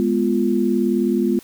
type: chord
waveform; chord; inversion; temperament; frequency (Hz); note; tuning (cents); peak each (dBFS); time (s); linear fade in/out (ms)
sine; F diminished; first; equal with one note detuned; 207.7 / 246.9 / 347.8; Ab3 / Cb4 / F4; 0 / 0 / -7; -20; 0-1.39; 0
effects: white hiss -47 dBFS RMS until 1.43 s